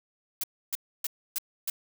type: noise bursts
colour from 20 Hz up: blue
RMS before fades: -30 dBFS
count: 5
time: 0.41-1.7 s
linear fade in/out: 2 ms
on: 26 ms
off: 290 ms
effects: none